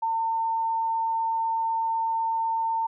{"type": "tone", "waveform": "sine", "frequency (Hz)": 904, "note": "A5", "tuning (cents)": 47, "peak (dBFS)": -23, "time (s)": [0.02, 2.87], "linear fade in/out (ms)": 10, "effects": []}